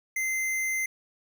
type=tone; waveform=square; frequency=2075 Hz; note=C7; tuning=15 cents flat; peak=-27 dBFS; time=0.16-0.86 s; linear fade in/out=5 ms; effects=none